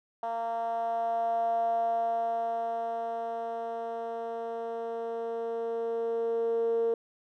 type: tone with band-pass filter sweep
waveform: 10% pulse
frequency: 230.1 Hz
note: A#3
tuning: 22 cents flat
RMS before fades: -31 dBFS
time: 0.23-6.94 s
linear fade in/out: 2 ms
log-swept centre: 770 to 460 Hz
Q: 8.7
effects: none